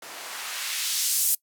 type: noise with band-pass filter sweep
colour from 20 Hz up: blue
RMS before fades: -28 dBFS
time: 0.02-1.35 s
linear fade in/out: 5 ms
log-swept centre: 440 to 11000 Hz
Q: 0.8
effects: noise-tail reverb RT60 0.1 s tail -23 dB re dry